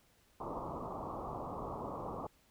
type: low-pass noise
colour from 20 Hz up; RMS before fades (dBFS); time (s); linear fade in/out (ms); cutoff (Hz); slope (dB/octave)
white; -42; 0.4-2.27; 5; 1200; 96
effects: pink hiss -69 dBFS RMS until 2.5 s